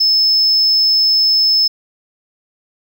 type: tone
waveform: triangle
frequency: 5230 Hz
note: E8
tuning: 15 cents flat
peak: -7 dBFS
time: 0-1.68 s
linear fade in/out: 10 ms
effects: tanh soft clip ceiling -6 dBFS